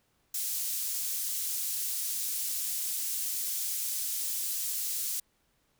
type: high-pass noise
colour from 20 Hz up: pink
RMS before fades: -33 dBFS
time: 0.34-5.2 s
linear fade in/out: 5 ms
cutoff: 7600 Hz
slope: 12 dB/octave
effects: pink hiss -72 dBFS RMS until 5.79 s